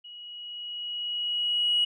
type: tone with level ramp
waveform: sine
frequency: 2909 Hz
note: F#7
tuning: 30 cents flat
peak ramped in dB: -42 to -19 dBFS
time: 0.04-1.85 s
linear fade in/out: 10 ms
effects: tanh soft clip ceiling -16 dBFS